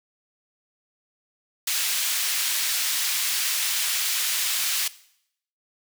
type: high-pass noise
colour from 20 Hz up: pink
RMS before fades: -25 dBFS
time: 1.67-4.88 s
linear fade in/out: 5 ms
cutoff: 2600 Hz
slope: 12 dB/octave
effects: noise-tail reverb RT60 0.7 s tail -18 dB re dry